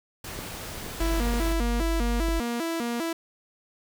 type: noise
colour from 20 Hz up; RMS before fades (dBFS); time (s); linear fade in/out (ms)
pink; -37; 0.24-1.53; 5
type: click train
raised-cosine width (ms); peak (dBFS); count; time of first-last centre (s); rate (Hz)
2; -23; 5; 0.39-2.286; 2.11
type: tone with vibrato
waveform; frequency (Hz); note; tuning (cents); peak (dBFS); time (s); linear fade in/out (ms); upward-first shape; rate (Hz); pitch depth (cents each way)
sawtooth; 280; C#4; +18; -23; 1-3.13; 5; square; 2.5; 290
type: tone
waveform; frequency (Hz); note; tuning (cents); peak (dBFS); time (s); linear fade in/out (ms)
sine; 49; G1; 0; -24; 1-2.4; 10
effects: none